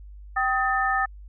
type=tone cluster; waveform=sine; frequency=776 / 1262 / 1788 Hz; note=G5 / D#6 / A6; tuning=-18 / +24 / +27 cents; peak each=-25 dBFS; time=0.36-1.06 s; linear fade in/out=10 ms; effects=added 50 Hz sine -40 dBFS peak until 1.28 s